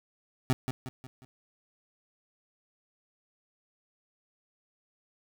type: tone with echo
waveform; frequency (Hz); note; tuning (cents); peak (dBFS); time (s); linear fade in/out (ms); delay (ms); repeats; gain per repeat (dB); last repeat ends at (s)
25% pulse; 129.2; C3; -21; -19; 0.5-0.53; 0; 180; 4; -7; 1.25
effects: none